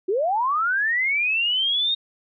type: linear sweep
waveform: sine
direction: up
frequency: 348.5 to 3729 Hz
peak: -19 dBFS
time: 0.08-1.95 s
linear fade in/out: 10 ms
effects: none